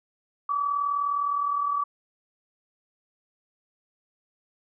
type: tone pair together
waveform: sine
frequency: 1146 / 1185.7 Hz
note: D6 / D6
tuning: -43 / +16 cents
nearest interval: minor second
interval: 59 cents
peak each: -24 / -32 dBFS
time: 0.49-1.84 s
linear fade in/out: 5 ms
effects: none